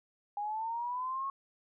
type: linear sweep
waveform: sine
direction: up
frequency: 813 to 1100 Hz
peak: -33 dBFS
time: 0.37-1.3 s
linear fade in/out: 2 ms
effects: none

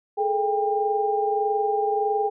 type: tone cluster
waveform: sine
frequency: 422.6 / 444.2 / 798 Hz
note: G#4 / A4 / G5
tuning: +30 / +16 / +31 cents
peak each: -24 / -30 / -23 dBFS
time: 0.17-2.3 s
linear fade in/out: 20 ms
effects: none

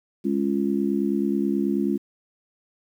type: harmonic tone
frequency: 69.3 Hz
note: C#2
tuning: in tune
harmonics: 3 / 4 / 5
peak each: -24 / -25 / -26 dBFS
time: 0.24-1.98 s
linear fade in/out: 20 ms
effects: 9-bit

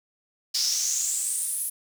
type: noise with high-pass filter sweep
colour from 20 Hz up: brown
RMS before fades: -27 dBFS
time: 0.54-1.7 s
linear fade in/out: 10 ms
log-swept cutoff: 5000 to 11000 Hz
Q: 6.4
effects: none

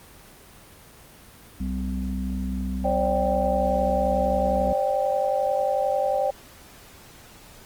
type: harmonic tone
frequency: 64 Hz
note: C2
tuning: 38 cents flat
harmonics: 1 / 3 / 4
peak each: -28 / -29 / -33 dBFS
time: 1.6-4.73 s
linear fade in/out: 5 ms
type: chord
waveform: sine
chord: C suspended second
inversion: none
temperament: equal with one note detuned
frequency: 536.1 / 587.3 / 784 Hz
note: C5 / D5 / G5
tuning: +42 / 0 / 0 cents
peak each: -25 dBFS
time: 2.84-6.31 s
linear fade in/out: 10 ms
effects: pink hiss -48 dBFS RMS until 7.65 s + Opus 24 kbps

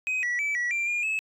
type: tone with pitch steps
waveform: sine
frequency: 2519 / 1943 / 2307 / 1937 / 2366 / 2417 / 2594 Hz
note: D#7 / B6 / D7 / B6 / D7 / D7 / E7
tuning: +21 / -29 / -31 / -34 / +12 / +49 / -28 cents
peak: -22 dBFS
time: 0.07-1.19 s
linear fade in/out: 0 ms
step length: 160 ms
effects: tanh soft clip ceiling -24 dBFS

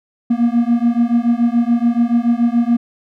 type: beating tone pair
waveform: triangle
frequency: 233.1 / 240.1 Hz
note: A#3 / B3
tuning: 0 / -49 cents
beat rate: 7 Hz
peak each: -13 dBFS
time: 0.3-2.77 s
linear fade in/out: 10 ms
effects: none

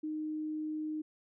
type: tone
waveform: sine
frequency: 308.5 Hz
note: D#4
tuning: 15 cents flat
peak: -34 dBFS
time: 0.03-1.02 s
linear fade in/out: 10 ms
effects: none

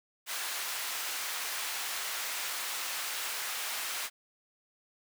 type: high-pass noise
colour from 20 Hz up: pink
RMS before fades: -36 dBFS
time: 0.26-4.1 s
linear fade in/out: 50 ms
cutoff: 1200 Hz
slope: 12 dB/octave
effects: none

